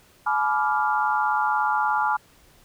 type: chord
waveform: sine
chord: G# diminished seventh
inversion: none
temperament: equal with one note detuned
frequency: 851 / 987.8 / 1174.7 / 1396.9 Hz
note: G#5 / B5 / D6 / F6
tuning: +42 / 0 / 0 / 0 cents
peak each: -23 / -27 / -27 / -26 dBFS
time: 0.26-2.17 s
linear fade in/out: 10 ms
effects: pink hiss -56 dBFS RMS until 2.64 s